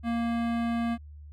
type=tone with hard clipping; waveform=sine; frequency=233.1 Hz; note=A#3; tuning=in tune; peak=-28 dBFS; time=0.03-0.98 s; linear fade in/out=50 ms; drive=18 dB; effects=added 74 Hz sine -43 dBFS peak until 1.32 s